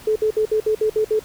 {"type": "tone bursts", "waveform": "sine", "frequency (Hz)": 432.4, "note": "A4", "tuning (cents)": -30, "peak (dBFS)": -15, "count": 8, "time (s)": [0.07, 1.194], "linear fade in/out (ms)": 5, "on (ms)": 88, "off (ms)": 60, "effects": ["pink hiss -43 dBFS RMS until 1.24 s"]}